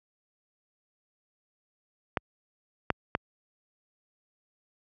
clicks, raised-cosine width 0.5 ms, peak -10 / -8 / -10 dBFS, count 3, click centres 2.172 / 2.903 / 3.151 s, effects high-pass 60 Hz 12 dB/octave

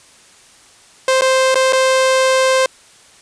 sawtooth tone with dropouts, 523.3 Hz, C5, in tune, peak -7 dBFS, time 1.08-2.66 s, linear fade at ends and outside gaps 2 ms, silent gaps 1.211-1.219 / 1.545-1.555 / 1.725-1.731 s, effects white hiss -46 dBFS RMS until 3.21 s + resampled to 22050 Hz

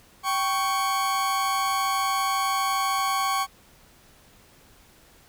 40% pulse tone pair together, 779 / 1111.3 Hz, G5 / C#6, -11 / +4 cents, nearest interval tritone, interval 615 cents, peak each -27 / -23 dBFS, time 0.23-3.47 s, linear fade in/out 50 ms, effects pink hiss -55 dBFS RMS until 5.28 s

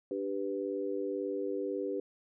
sine chord, G major, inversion second, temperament equal, 293.7 / 392 / 493.9 Hz, D4 / G4 / B4, 0 / 0 / 0 cents, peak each -38 / -35 / -37 dBFS, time 0.11-2 s, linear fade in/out 2 ms, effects none

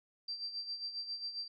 sine tone with tremolo, 4699 Hz, D8, in tune, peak -36 dBFS, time 0.28-1.48 s, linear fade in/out 5 ms, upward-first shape sine, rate 7.4 Hz, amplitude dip 65%, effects none

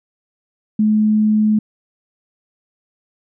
sine tone, 214.1 Hz, A3, 47 cents flat, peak -11 dBFS, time 0.79-1.59 s, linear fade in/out 5 ms, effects none

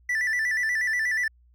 triangle tone with vibrato, 1864.7 Hz, A#6, in tune, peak -21 dBFS, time 0.09-1.28 s, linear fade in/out 5 ms, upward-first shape square, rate 8.3 Hz, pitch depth 91 cents each way, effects added 60 Hz sine -55 dBFS peak until 1.54 s

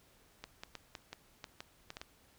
clicks, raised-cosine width 0.2 ms, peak -26 dBFS, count 10, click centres 0.44 / 0.635 / 0.753 / 0.952 / 1.13 / 1.442 / 1.605 / 1.904 / 1.969 / 2.015 s, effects pink hiss -66 dBFS RMS until 2.38 s

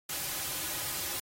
white noise with comb filter, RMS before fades -35 dBFS, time 0.09-1.2 s, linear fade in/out 5 ms, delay 4.4 ms, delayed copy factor -0.6, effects AAC 48 kbps

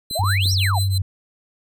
sawtooth tone with tremolo, 4052 Hz, B7, 44 cents sharp, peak -20 dBFS, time 0.1-0.98 s, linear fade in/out 5 ms, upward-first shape triangle, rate 6 Hz, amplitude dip 100%
clicks, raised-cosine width 3 ms, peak -23 dBFS, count 3, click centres 0.111 / 0.238 / 0.457 s
sine exponential two-way sweep, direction up then down, 578 to 5920 to 647 Hz, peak -21 dBFS, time 0.15-0.79 s, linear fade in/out 10 ms, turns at 0.53 s
sine tone with vibrato, 96.4 Hz, G2, 28 cents flat, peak -17 dBFS, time 0.19-1.02 s, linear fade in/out 5 ms, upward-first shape sine, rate 2.2 Hz, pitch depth 25 cents each way
effects none

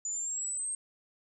sine exponential sweep, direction up, 6950 to 8500 Hz, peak -32 dBFS, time 0.05-0.75 s, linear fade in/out 2 ms, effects none

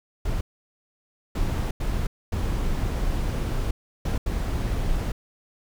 brown noise bursts at uneven times, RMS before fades -25 dBFS, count 6, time 0.25-0.41 / 1.35-1.71 / 1.8-2.07 / 2.32-3.71 / 4.05-4.18 / 4.26-5.12 s, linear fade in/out 5 ms, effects none

